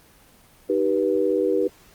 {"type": "chord", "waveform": "sine", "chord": "Eb augmented", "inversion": "none", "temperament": "just", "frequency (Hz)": [311.1, 388.9, 486.1], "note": ["Eb4", "G4", "B4"], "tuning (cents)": [0, -14, -28], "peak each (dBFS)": [-25, -22, -22], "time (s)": [0.69, 1.68], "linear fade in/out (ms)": 10, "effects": ["pink hiss -53 dBFS RMS until 1.94 s", "Opus 24 kbps"]}